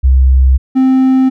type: tone pair in turn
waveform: sine / triangle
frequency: 65.41 / 261.6 Hz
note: C2 / C4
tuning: 0 / 0 cents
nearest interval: 2 octaves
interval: 2400 cents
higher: second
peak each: -4 dBFS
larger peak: neither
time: 0.03-0.58 / 0.75-1.3 s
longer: neither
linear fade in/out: 20 ms
effects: none